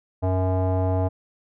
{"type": "tone with low-pass filter", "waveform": "square", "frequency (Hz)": 93, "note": "F#2", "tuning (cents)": 9, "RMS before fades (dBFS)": -22, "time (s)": [0.22, 1.09], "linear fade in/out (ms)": 20, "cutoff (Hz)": 730, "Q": 3.8, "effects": []}